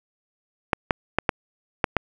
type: clicks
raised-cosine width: 0.5 ms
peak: -3 dBFS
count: 6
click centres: 0.732 / 0.908 / 1.186 / 1.292 / 1.842 / 1.967 s
effects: none